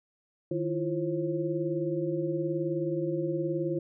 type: tone cluster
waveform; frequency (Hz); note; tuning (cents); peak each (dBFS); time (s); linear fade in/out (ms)
sine; 153.7 / 326.3 / 345.3 / 535; D#3 / E4 / F4 / C5; -21 / -18 / -20 / +38; -34 / -36 / -30 / -35; 0.51-3.79; 5
effects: none